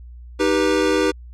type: chord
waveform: square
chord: Eb augmented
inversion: none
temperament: equal with one note detuned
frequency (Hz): 311.1 / 392 / 487.1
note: Eb4 / G4 / B4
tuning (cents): 0 / 0 / -24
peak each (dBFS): -21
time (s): 0.39-1.12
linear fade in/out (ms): 20
effects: added 60 Hz sine -36 dBFS peak until 1.33 s + low-pass 7000 Hz 12 dB/octave